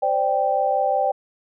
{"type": "chord", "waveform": "sine", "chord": "C suspended second", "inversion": "none", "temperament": "just", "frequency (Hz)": [523.3, 588.7, 784.9], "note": ["C5", "D5", "G5"], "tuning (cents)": [0, 4, 2], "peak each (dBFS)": [-24, -23, -20], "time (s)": [0.02, 1.12], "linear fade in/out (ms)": 10, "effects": []}